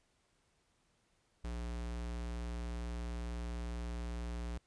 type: tone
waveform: square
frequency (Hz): 58.9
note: A#1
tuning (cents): +19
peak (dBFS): -39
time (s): 1.44-4.58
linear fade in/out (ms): 5
effects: pink hiss -75 dBFS RMS until 4.66 s + resampled to 22050 Hz